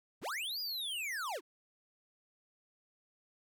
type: linear two-way sweep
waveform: square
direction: up then down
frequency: 34 to 4978 to 273 Hz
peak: -37 dBFS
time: 0.21-1.41 s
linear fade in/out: 50 ms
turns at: 0.6 s
effects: none